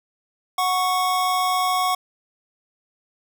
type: tone pair together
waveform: square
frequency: 735.7 / 1108.7 Hz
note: F#5 / C#6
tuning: -10 / 0 cents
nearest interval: perfect fifth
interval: 710 cents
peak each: -23 / -22 dBFS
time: 0.58-1.95 s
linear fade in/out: 5 ms
effects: none